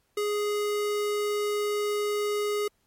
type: tone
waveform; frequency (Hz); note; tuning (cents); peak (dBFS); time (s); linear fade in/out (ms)
square; 415.3; G#4; 0; -26; 0.17-2.68; 5
effects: pink hiss -71 dBFS RMS until 2.86 s + MP3 64 kbps